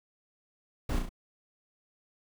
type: noise with echo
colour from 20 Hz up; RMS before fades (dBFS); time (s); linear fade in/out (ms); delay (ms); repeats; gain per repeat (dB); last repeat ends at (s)
brown; -30; 0.89-0.99; 5; 34; 3; -4; 1.092
effects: none